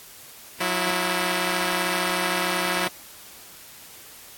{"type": "tone pair together", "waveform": "5% pulse", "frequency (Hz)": [181.38, 329.6], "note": ["F#3", "E4"], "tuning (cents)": [-34, 0], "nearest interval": "minor seventh", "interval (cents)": 1034, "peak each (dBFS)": -14, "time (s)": [0.6, 2.88], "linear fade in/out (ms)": 10, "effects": ["white hiss -45 dBFS RMS until 4.37 s", "AAC 64 kbps"]}